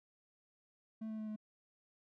triangle tone with pitch steps, 220.2 / 218.2 / 216.2 / 214.2 Hz, A3 / A3 / A3 / A3, +2 / -14 / -30 / -46 cents, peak -38 dBFS, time 1.01-1.362 s, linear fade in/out 10 ms, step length 88 ms, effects none

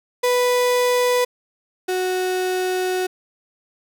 35% pulse tone pair in turn, 493.9 / 368.8 Hz, B4 / F#4, 0 / -6 cents, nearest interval perfect fourth, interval 506 cents, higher first, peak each -14 / -18 dBFS, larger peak first, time 0.23-1.25 / 1.88-3.07 s, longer second, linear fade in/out 10 ms, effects none

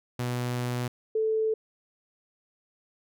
sawtooth / sine tone pair in turn, 123 / 439.2 Hz, B2 / A4, -7 / -3 cents, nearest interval octave + minor seventh, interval 2204 cents, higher second, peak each -24 / -23 dBFS, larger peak second, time 0.19-0.88 / 1.15-1.54 s, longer first, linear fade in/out 5 ms, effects none

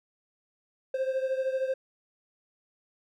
triangle beating tone pair, 523.3 / 536.3 Hz, C5 / C5, 0 / +43 cents, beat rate 13 Hz, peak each -26 / -31 dBFS, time 0.94-1.74 s, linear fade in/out 5 ms, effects none

